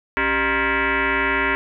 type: tone with frequency modulation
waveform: sine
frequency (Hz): 274.9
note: C#4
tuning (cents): -14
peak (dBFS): -17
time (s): 0.17-1.55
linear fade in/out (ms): 0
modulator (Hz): 334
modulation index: 6.5
effects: none